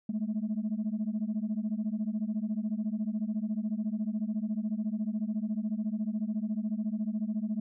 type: beating tone pair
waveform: sine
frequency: 207.7 / 221.7 Hz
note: G#3 / A3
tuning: 0 / +13 cents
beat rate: 14 Hz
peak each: -31 dBFS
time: 0.09-7.6 s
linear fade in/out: 5 ms
effects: tanh soft clip ceiling -25 dBFS